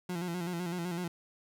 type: tone with vibrato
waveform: 30% pulse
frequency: 174.61 Hz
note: F3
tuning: in tune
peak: -31 dBFS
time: 0.09-1.08 s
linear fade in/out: 5 ms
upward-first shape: square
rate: 7.9 Hz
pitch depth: 56 cents each way
effects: none